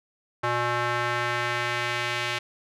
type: tone with band-pass filter sweep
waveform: square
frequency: 120.5 Hz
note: B2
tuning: 42 cents flat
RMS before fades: -27 dBFS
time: 0.43-2.39 s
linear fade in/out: 10 ms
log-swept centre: 1200 to 2600 Hz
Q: 1.3
effects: none